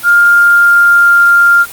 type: tone with pitch glide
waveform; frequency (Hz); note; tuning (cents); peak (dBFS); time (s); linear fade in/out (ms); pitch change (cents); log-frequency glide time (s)
sine; 1406 to 1397.1; F6 to F6; +11 to 0; -3; 0.03-1.66; 50; -11; 0.15-1.24
effects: white hiss -28 dBFS RMS until 1.72 s + Opus 32 kbps